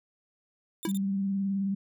5% pulse tone bursts, 3594 Hz, A7, 36 cents sharp, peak -31 dBFS, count 3, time 0.83-0.972 s, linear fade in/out 0 ms, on 26 ms, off 32 ms
square tone with exponential decay, 326.8 Hz, E4, 15 cents flat, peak -25 dBFS, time 0.85-0.93 s, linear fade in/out 2 ms, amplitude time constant 16 ms
sine tone with vibrato, 196 Hz, G3, in tune, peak -26 dBFS, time 0.87-1.75 s, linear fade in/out 10 ms, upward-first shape triangle, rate 19 Hz, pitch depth 36 cents each way
effects none

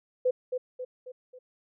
sine tone with echo, 505 Hz, B4, 39 cents sharp, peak -21 dBFS, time 0.25-0.31 s, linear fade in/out 10 ms, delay 270 ms, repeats 4, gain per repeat -6 dB, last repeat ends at 1.39 s, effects none

